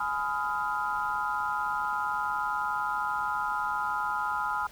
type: chord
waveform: sine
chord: F half-diminished seventh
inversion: first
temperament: just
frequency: 838.1 / 1005.8 / 1257.2 / 1396.9 Hz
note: Ab5 / Cb6 / Eb6 / F6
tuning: +16 / +31 / +18 / 0 cents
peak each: -33 dBFS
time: 0-4.67 s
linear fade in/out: 5 ms
effects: pink hiss -52 dBFS RMS until 4.71 s